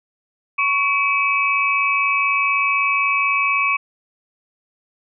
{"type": "tone cluster", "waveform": "sine", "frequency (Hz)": [1113, 2308, 2572], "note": ["C#6", "D7", "E7"], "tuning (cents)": [7, -31, -43], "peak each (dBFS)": -20, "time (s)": [0.58, 3.77], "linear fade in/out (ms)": 10, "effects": []}